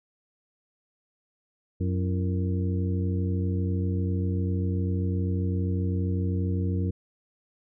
harmonic tone with a mistuned harmonic, 92.5 Hz, F#2, in tune, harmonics 1 / 2 / 3 / 4 / 5, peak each -25 / -31 / -35 / -37 / -39 dBFS, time 1.8-6.91 s, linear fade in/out 10 ms, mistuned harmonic 4, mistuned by -120 cents, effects none

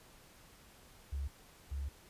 sine tone pair in turn, 69.5 / 69.5 Hz, C#2 / C#2, +5 / +5 cents, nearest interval unison, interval 0 cents, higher neither, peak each -35 / -36 dBFS, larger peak first, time 1.12-1.28 / 1.71-1.89 s, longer second, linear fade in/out 10 ms, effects pink hiss -60 dBFS RMS until 2.09 s + resampled to 32000 Hz

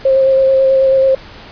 sine tone with vibrato, 533 Hz, C5, 32 cents sharp, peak -7 dBFS, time 0.05-1.15 s, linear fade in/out 5 ms, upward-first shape square, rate 9.2 Hz, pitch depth 11 cents each way, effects pink hiss -35 dBFS RMS until 1.51 s + resampled to 11025 Hz

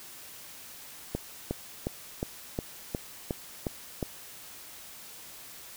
click train, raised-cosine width 2 ms, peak -16 dBFS, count 9, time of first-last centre 1.15-4.028 s, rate 2.78 Hz, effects white hiss -47 dBFS RMS until 5.76 s

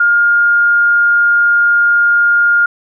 sine tone, 1414 Hz, F6, 21 cents sharp, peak -7 dBFS, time 0-2.66 s, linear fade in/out 5 ms, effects none

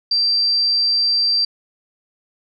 sine tone, 4699 Hz, D8, in tune, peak -14 dBFS, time 0.11-1.45 s, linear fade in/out 5 ms, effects none

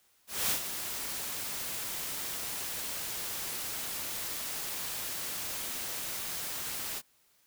white noise with ADSR envelope, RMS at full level -28 dBFS, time 0.27-7.02 s, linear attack 230 ms, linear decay 92 ms, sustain -9 dB, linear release 44 ms, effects white hiss -68 dBFS RMS until 7.46 s

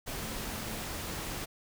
sine tone in noise, 220 Hz, A3, in tune, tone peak -46 dBFS, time 0.2-0.8 s, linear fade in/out 20 ms, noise pink, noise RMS -38 dBFS, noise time 0.06-1.46 s, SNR -11 dB, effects none

